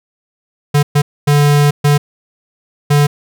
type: tone bursts at uneven times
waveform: square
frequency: 145.5 Hz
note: D3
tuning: 16 cents flat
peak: -8 dBFS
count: 5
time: 0.74-0.83 / 0.95-1.02 / 1.27-1.71 / 1.84-1.98 / 2.9-3.07 s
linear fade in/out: 10 ms
effects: none

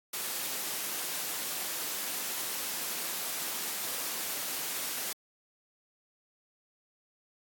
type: noise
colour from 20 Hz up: white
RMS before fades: -35 dBFS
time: 0.13-5.13 s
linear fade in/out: 5 ms
effects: high-pass 200 Hz 12 dB/octave + AAC 64 kbps

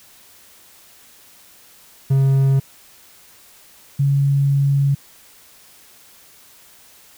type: tone pair in turn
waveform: triangle / sine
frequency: 135.6 / 139.65 Hz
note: C#3 / C#3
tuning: -38 / +13 cents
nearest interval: minor second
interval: 51 cents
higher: second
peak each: -10 / -13 dBFS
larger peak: first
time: 2.1-2.6 / 3.99-4.95 s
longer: second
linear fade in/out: 10 ms
effects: white hiss -48 dBFS RMS until 7.17 s

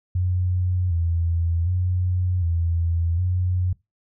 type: tone with vibrato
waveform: sine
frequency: 87.31 Hz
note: F2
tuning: in tune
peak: -19 dBFS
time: 0.15-3.73 s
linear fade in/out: 5 ms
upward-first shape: square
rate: 0.66 Hz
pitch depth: 65 cents each way
effects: noise-tail reverb RT60 0.2 s tail -21 dB re dry

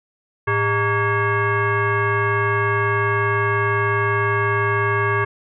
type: tone with frequency modulation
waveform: sine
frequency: 622.3 Hz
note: D#5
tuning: in tune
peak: -16 dBFS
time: 0.47-5.25 s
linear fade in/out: 10 ms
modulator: 513 Hz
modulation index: 2.6
effects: none

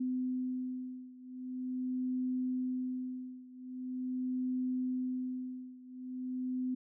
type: beating tone pair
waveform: sine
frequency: 254.3 / 254.73 Hz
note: C4 / C4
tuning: -49 / -46 cents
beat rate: 0.43 Hz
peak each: -36 / -38 dBFS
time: 0-6.75 s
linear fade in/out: 10 ms
effects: none

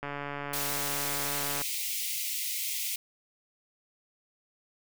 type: click train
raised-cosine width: 0.5 ms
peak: -21 dBFS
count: 228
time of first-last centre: 0.03-1.617 s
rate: 143 Hz
type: high-pass noise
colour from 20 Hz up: white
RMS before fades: -33 dBFS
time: 0.53-2.96 s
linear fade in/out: 5 ms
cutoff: 2000 Hz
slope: 96 dB/octave
effects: none

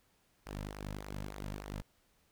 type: tone with flanger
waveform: sawtooth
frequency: 50.4 Hz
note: G1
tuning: 49 cents sharp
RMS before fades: -43 dBFS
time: 0.46-1.82 s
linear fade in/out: 5 ms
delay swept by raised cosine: 0.25 to 2.75 ms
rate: 3.4 Hz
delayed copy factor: -0.65
effects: pink hiss -72 dBFS RMS until 2.31 s

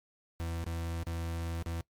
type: tone with dropouts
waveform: 40% pulse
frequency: 83.5 Hz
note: E2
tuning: 23 cents sharp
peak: -33 dBFS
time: 0.4-1.81 s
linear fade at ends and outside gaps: 0 ms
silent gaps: 0.641-0.665 / 1.033-1.068 / 1.625-1.661 s
effects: noise-tail reverb RT60 0.1 s tail -21 dB re dry + MP3 96 kbps

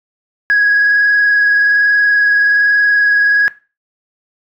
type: tone with frequency modulation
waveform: sine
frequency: 1661.2 Hz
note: G#6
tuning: in tune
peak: -6 dBFS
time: 0.5-3.48 s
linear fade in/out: 0 ms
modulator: 21.2 Hz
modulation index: 0.73
effects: noise-tail reverb RT60 0.3 s tail -18 dB re dry + tanh soft clip ceiling -5 dBFS

